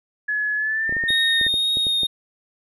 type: tone with pitch glide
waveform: sine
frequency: 1700 to 1832.6 Hz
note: G#6 to A#6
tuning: +40 to -30 cents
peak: -20 dBFS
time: 0.28-1.48 s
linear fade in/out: 10 ms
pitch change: +130 cents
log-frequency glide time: 0.56-1.01 s
type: clicks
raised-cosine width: 2 ms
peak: -20 dBFS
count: 11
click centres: 0.894 / 0.925 / 0.967 / 1.038 / 1.105 / 1.413 / 1.466 / 1.541 / 1.771 / 1.868 / 2.033 s
type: tone with vibrato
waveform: triangle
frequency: 3718 Hz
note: A#7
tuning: 5 cents flat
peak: -17 dBFS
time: 1.08-2.07 s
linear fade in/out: 10 ms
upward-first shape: triangle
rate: 1.9 Hz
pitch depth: 15 cents each way
effects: none